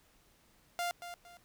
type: tone with echo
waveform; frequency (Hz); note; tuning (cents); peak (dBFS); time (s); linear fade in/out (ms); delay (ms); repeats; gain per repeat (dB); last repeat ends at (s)
sawtooth; 698.5; F5; 0; -29; 0.79-0.91; 0; 230; 2; -10; 1.37
effects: pink hiss -67 dBFS RMS until 1.44 s